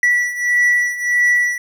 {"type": "beating tone pair", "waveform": "triangle", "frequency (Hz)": [1951, 1952.6], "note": ["B6", "B6"], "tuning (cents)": [-22, -20], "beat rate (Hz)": 1.6, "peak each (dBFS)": [-17, -13], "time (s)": [0.03, 1.58], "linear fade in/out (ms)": 2, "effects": []}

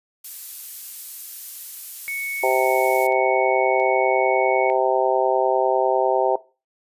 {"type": "noise", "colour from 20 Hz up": "violet", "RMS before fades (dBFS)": -32, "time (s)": [0.24, 3.07], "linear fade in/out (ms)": 5}
{"type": "tone", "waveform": "sine", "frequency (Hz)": 2217, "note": "C#7", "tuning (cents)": 0, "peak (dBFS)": -25, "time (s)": [2.08, 4.7], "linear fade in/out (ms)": 0}
{"type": "harmonic tone", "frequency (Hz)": 130, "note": "C3", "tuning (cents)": -11, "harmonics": [3, 4, 5, 6, 7], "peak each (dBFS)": [-23, -23, -23, -23, -23], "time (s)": [2.43, 6.36], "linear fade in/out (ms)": 5}
{"type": "clicks", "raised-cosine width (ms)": 0.2, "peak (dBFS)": -28, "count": 3, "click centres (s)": [2.51, 3.123, 3.8]}
{"effects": ["noise-tail reverb RT60 0.3 s tail -18 dB re dry", "resampled to 32000 Hz"]}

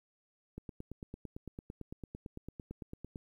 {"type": "click train", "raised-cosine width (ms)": 3, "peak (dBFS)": -30, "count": 24, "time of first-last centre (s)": [0.58, 3.158], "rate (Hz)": 8.92, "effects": ["11-bit"]}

